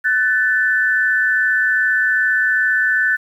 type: tone pair together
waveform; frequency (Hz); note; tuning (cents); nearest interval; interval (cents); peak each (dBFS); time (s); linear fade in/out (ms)
sine; 1502.5 / 1760; F#6 / A6; +26 / 0; minor third; 274; -16; 0.04-3.17; 20
effects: 8-bit